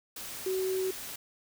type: tone in noise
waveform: sine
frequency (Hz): 376.2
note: F#4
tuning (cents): +29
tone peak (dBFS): -28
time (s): 0.46-0.91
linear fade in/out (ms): 5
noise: white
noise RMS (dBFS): -41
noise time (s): 0.16-1.16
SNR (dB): +10
effects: none